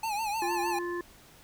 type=tone with vibrato; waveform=square; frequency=857 Hz; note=A5; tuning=46 cents flat; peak=-30 dBFS; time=0.03-0.79 s; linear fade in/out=5 ms; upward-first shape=triangle; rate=6.5 Hz; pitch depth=120 cents each way
type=harmonic tone; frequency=349.2 Hz; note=F4; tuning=in tune; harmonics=1 / 3 / 5; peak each=-32 / -39 / -40 dBFS; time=0.42-1.01 s; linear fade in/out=2 ms
effects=pink hiss -55 dBFS RMS until 1.43 s